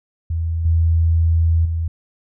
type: tone with level steps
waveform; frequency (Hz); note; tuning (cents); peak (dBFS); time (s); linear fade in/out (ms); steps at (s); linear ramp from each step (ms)
sine; 82.41; E2; 0; -18 / -12 / -18; 0.3-1.88; 5; 0.65 / 1.65; 5
effects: none